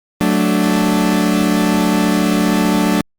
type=chord; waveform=40% pulse; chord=D major; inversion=first; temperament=equal; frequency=185 / 220 / 293.7 Hz; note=F#3 / A3 / D4; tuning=0 / 0 / 0 cents; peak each=-16 dBFS; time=0.21-3.01 s; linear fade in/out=0 ms; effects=Opus 32 kbps